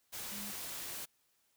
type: tone in noise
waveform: sine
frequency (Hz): 204.8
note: G#3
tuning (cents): -24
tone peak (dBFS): -47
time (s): 0.31-0.52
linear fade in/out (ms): 20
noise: white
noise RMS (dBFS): -43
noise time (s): 0.12-1.06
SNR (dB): -7
effects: white hiss -75 dBFS RMS until 1.56 s